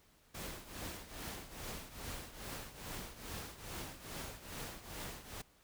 pink noise with tremolo, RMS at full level -43 dBFS, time 0.34-5.42 s, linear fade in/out 10 ms, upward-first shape triangle, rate 2.4 Hz, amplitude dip 80%, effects pink hiss -68 dBFS RMS until 5.63 s

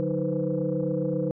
sine tone cluster, 146.6 / 182.6 / 312.7 / 488.5 / 516 Hz, D3 / F#3 / D#4 / B4 / C5, -3 / -23 / +9 / -19 / -24 cents, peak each -30 dBFS, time 0-1.31 s, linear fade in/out 0 ms, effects tanh soft clip ceiling -15 dBFS

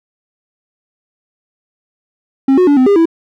triangle tone with pitch steps, 269.3 / 364.9 / 287.7 / 256.9 / 403.3 / 329.7 Hz, C#4 / F#4 / D4 / C4 / G4 / E4, -50 / -24 / -36 / -32 / +49 / 0 cents, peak -4 dBFS, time 2.48-3.056 s, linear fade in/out 5 ms, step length 96 ms, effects none

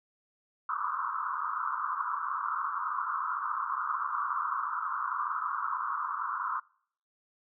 pink band-pass noise, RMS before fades -33 dBFS, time 0.69-6.6 s, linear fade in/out 5 ms, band 1000 to 1400 Hz, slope 96 dB/octave, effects noise-tail reverb RT60 0.6 s tail -25 dB re dry

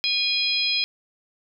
harmonic tone with a mistuned harmonic, 820 Hz, G#5, 22 cents flat, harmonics 3 / 4 / 5 / 6, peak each -26 / -26 / -26 / -26 dBFS, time 0.04-0.84 s, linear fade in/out 0 ms, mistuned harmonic 6, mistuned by +45 cents, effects none

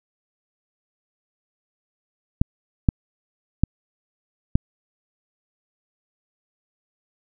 clicks, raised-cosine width 5 ms, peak -3 dBFS, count 4, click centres 2.415 / 2.888 / 3.636 / 4.555 s, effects none

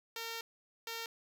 5% pulse tone pair in turn, 457.7 / 457.7 Hz, A#4 / A#4, -32 / -32 cents, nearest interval unison, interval 0 cents, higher neither, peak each -28 dBFS, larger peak neither, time 0.16-0.41 / 0.87-1.06 s, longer first, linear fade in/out 2 ms, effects none

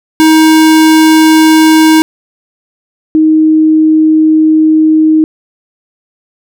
square / sine tone pair in turn, 316.1 / 313.4 Hz, D#4 / D#4, +27 / +13 cents, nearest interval unison, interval 14 cents, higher first, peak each -3 dBFS, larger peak neither, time 0.2-2.02 / 3.15-5.24 s, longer second, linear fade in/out 0 ms, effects none

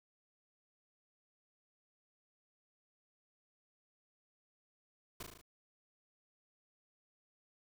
pink noise with echo, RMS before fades -45 dBFS, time 5.2-5.23 s, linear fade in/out 5 ms, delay 37 ms, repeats 5, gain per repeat -3 dB, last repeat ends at 5.415 s, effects none

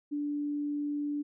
sine tone, 291.9 Hz, D4, 10 cents flat, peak -30 dBFS, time 0.11-1.23 s, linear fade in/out 20 ms, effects none

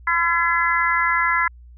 harmonic tone, 338.8 Hz, E4, 48 cents sharp, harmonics 3 / 4 / 5 / 6, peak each -22 / -22 / -22 / -22 dBFS, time 0.07-1.48 s, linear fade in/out 5 ms, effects added 60 Hz sine -41 dBFS peak until 1.77 s

